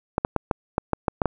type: clicks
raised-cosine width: 1 ms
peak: -6 dBFS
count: 9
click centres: 0.181 / 0.249 / 0.363 / 0.512 / 0.781 / 0.933 / 1.082 / 1.218 / 1.257 s
effects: none